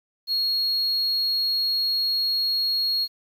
triangle tone, 4300 Hz, C8, 47 cents sharp, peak -19 dBFS, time 0.27-3.08 s, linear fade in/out 50 ms, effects tanh soft clip ceiling -15 dBFS + 9-bit

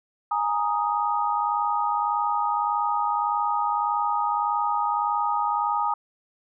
sine chord, Ab suspended second, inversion none, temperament equal, 830.6 / 932.3 / 1244.5 Hz, Ab5 / Bb5 / Eb6, 0 / 0 / 0 cents, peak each -26 dBFS, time 0.31-5.94 s, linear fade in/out 5 ms, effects none

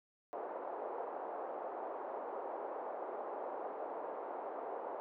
white band-pass noise, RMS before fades -43 dBFS, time 0.33-5 s, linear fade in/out 0 ms, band 400 to 860 Hz, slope 24 dB/octave, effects none

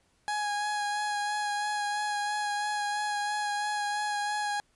30% pulse tone with vibrato, 830.6 Hz, G#5, in tune, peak -26 dBFS, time 0.28-4.6 s, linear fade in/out 0 ms, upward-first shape sine, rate 3 Hz, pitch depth 18 cents each way, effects pink hiss -69 dBFS RMS until 4.75 s + resampled to 24000 Hz

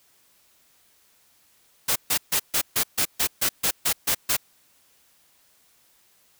white noise bursts, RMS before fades -22 dBFS, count 12, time 1.88-4.368 s, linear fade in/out 10 ms, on 79 ms, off 140 ms, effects white hiss -61 dBFS RMS until 6.39 s

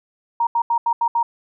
sine tone bursts at uneven times, 936 Hz, A#5, 7 cents sharp, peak -15 dBFS, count 6, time 0.4-0.47 / 0.55-0.62 / 0.7-0.78 / 0.86-0.93 / 1.01-1.08 / 1.15-1.23 s, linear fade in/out 5 ms, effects none

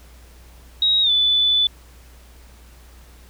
sine tone with pitch glide, 3801 to 3486 Hz, A#7 to A7, +33 to -17 cents, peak -14 dBFS, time 0.82-1.67 s, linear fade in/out 2 ms, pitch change -150 cents, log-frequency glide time 1.02-1.11 s, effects added 60 Hz sine -44 dBFS peak until 3.29 s + pink hiss -51 dBFS RMS until 3.29 s

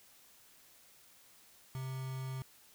triangle tone with quantisation, 131.3 Hz, C3, 6 cents sharp, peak -36 dBFS, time 1.75-2.42 s, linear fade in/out 0 ms, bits 8, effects white hiss -62 dBFS RMS until 2.74 s

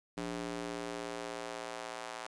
square tone with high-pass filter sweep, 58.27 Hz, A#1, in tune, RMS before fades -41 dBFS, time 0.17-2.27 s, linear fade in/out 5 ms, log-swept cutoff 240 to 790 Hz, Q 1.2, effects resampled to 22050 Hz + 11-bit

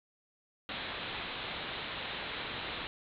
white low-pass noise, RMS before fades -40 dBFS, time 0.69-2.87 s, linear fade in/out 0 ms, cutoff 4000 Hz, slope 96 dB/octave, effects none

